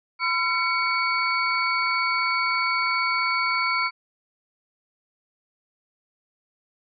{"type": "tone cluster", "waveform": "sine", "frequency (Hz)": [1016, 1361, 2236, 4467], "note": ["B5", "F6", "C#7", "C#8"], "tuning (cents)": [49, -45, 14, 12], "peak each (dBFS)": [-28, -26, -24, -31], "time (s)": [0.19, 3.91], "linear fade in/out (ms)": 50, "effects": []}